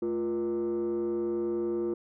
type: tone with frequency modulation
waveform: sine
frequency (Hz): 349.2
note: F4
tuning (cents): 0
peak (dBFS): -25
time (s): 0.02-1.94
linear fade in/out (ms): 5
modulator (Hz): 131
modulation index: 0.64
effects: tanh soft clip ceiling -26 dBFS